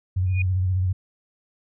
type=tone with vibrato; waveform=sine; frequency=92.5 Hz; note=F#2; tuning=in tune; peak=-19 dBFS; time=0.16-0.93 s; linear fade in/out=10 ms; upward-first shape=square; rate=15 Hz; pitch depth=42 cents each way
type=tone with exponential growth; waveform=sine; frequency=2456 Hz; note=D#7; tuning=23 cents flat; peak=-23 dBFS; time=0.26-0.42 s; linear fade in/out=5 ms; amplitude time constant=34 ms
effects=none